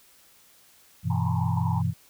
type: chord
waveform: sine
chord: E minor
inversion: first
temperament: equal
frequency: 98 / 123.47 / 164.81 Hz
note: G2 / B2 / E3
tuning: 0 / 0 / 0 cents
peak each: -27 dBFS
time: 1.03-1.94 s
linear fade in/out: 50 ms
type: band-pass noise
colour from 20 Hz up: pink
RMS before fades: -35 dBFS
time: 1.1-1.82 s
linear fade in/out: 10 ms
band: 840 to 990 Hz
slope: 96 dB/octave
effects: white hiss -57 dBFS RMS until 2.09 s